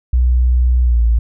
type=tone with pitch glide; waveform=sine; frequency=61.74 to 57.27 Hz; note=B1 to A#1; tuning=0 to -30 cents; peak=-9 dBFS; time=0.13-1.19 s; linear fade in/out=5 ms; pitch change=-130 cents; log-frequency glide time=0.83-1.02 s; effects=none